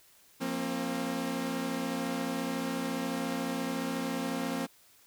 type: chord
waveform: sawtooth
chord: F suspended fourth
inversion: none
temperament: equal with one note detuned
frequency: 174.61 / 233.1 / 267.3 Hz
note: F3 / Bb3 / C4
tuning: 0 / 0 / +37 cents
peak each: -35 / -32 / -30 dBFS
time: 0.4-4.67 s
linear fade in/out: 20 ms
effects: white hiss -61 dBFS RMS until 5.06 s